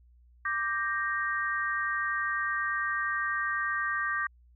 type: chord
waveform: sine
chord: G minor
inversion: second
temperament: equal with one note detuned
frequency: 1174.7 / 1577.1 / 1864.7 Hz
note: D6 / G6 / Bb6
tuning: 0 / +10 / 0 cents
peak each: -32 dBFS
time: 0.45-4.27 s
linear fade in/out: 5 ms
effects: added 60 Hz sine -56 dBFS peak until 4.55 s